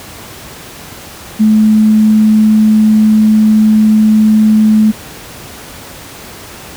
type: tone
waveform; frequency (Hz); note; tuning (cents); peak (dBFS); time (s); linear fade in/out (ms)
sine; 215.9; A3; -33; -4; 1.39-4.92; 20
effects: pink hiss -30 dBFS RMS until 6.76 s + high-pass 60 Hz 12 dB/octave